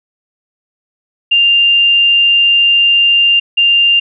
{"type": "tone pair in turn", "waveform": "sine", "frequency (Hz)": [2794, 2794], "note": ["F7", "F7"], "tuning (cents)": [0, 0], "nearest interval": "unison", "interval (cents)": 0, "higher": "neither", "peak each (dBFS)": -6, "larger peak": "neither", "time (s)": [[1.31, 3.4], [3.57, 4]], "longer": "first", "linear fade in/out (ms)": 10, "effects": []}